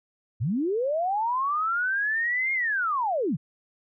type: linear two-way sweep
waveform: sine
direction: up then down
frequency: 92.5 to 2147 to 114.3 Hz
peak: -23 dBFS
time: 0.4-3.37 s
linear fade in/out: 20 ms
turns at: 2.53 s
effects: none